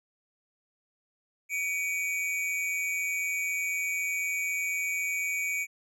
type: tone pair together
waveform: square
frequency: 2277 / 2453 Hz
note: C#7 / D#7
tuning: +46 / -25 cents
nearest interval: minor second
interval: 129 cents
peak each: -30 / -35 dBFS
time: 1.49-5.67 s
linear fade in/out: 50 ms
effects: low-pass 12000 Hz 12 dB/octave